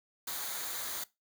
white noise with comb filter, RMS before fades -38 dBFS, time 0.27-1.04 s, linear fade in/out 5 ms, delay 0.37 ms, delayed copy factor -0.55, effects noise-tail reverb RT60 0.2 s tail -19 dB re dry

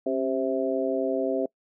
harmonic tone with a mistuned harmonic, 131.3 Hz, C3, 6 cents sharp, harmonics 2 / 3 / 4 / 5, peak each -29 / -29 / -29 / -29 dBFS, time 0.06-1.46 s, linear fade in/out 5 ms, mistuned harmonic 2, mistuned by +48 cents, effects noise-tail reverb RT60 0.1 s tail -24 dB re dry

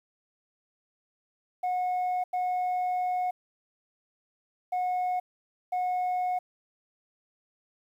sine tone bursts at uneven times, 728 Hz, F#5, 28 cents flat, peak -23 dBFS, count 4, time 1.63-2.24 / 2.33-3.31 / 4.72-5.2 / 5.72-6.39 s, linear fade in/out 10 ms, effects tanh soft clip ceiling -25 dBFS + 10-bit

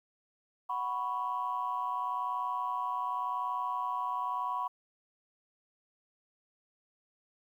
sine chord, F# suspended fourth, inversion none, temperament equal, 740 / 987.8 / 1108.7 Hz, F#5 / B5 / C#6, 0 / 0 / 0 cents, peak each -39 / -33 / -35 dBFS, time 0.69-4.68 s, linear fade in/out 10 ms, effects tanh soft clip ceiling -23 dBFS + 11-bit

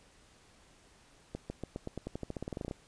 accelerating click train, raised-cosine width 2 ms, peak -24 dBFS, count 19, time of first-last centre 1.35-2.711 s, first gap 150 ms, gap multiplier 0.91, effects pink hiss -62 dBFS RMS until 2.87 s + resampled to 22050 Hz

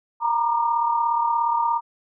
sine tone cluster, 929 / 966 / 1200 Hz, A#5 / B5 / D6, -6 / -39 / +37 cents, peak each -20 / -27 / -26 dBFS, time 0.2-1.81 s, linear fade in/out 50 ms, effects none

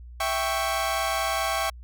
sawtooth chord, C# diminished, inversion first, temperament equal, 659.3 / 784 / 1108.7 Hz, E5 / G5 / C#6, 0 / 0 / 0 cents, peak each -25 dBFS, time 0.2-1.7 s, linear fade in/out 5 ms, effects added 60 Hz sine -40 dBFS peak until 1.83 s

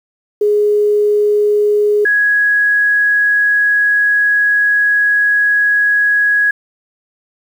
sine tone pair in turn, 416.6 / 1666.4 Hz, G#4 / G#6, +5 / +5 cents, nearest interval 2 octaves, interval 2400 cents, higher second, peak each -9 dBFS, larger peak neither, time 0.41-2.05 / 2.05-6.51 s, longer second, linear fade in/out 5 ms, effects 7-bit

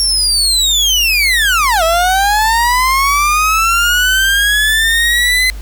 30% pulse linear two-way sweep, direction down then up, 5550 to 642 to 2046 Hz, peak -7 dBFS, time 0-5.5 s, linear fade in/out 0 ms, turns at 1.83 s, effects added 50 Hz sine -23 dBFS peak until 5.61 s + pink hiss -39 dBFS RMS until 5.61 s

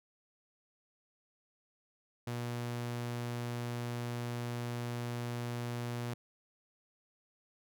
sawtooth tone, 120 Hz, B2, 49 cents flat, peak -32 dBFS, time 2.27-6.14 s, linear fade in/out 5 ms, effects none

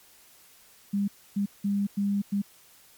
sine tone bursts at uneven times, 201 Hz, G3, 44 cents sharp, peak -23 dBFS, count 5, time 0.93-1.08 / 1.36-1.46 / 1.64-1.87 / 1.97-2.22 / 2.32-2.42 s, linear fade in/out 10 ms, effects white hiss -56 dBFS RMS until 2.97 s + MP3 96 kbps

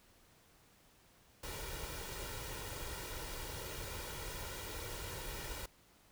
pink noise with comb filter, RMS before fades -44 dBFS, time 1.43-5.66 s, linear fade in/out 5 ms, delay 2.1 ms, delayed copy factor +0.6, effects pink hiss -66 dBFS RMS until 6.11 s

